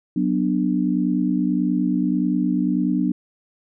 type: chord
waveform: sine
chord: B minor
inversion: second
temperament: just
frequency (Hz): 185.21 / 246.9 / 296.3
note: F#3 / B3 / D4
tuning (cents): +2 / 0 / +15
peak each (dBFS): -22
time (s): 0.16-3.12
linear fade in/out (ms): 5
effects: none